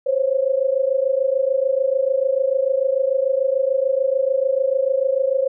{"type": "tone pair together", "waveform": "sine", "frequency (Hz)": [520, 546.8], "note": ["C5", "C#5"], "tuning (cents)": [-11, -24], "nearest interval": "minor second", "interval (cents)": 87, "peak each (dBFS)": -19, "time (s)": [0.06, 5.48], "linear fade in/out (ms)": 10, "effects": []}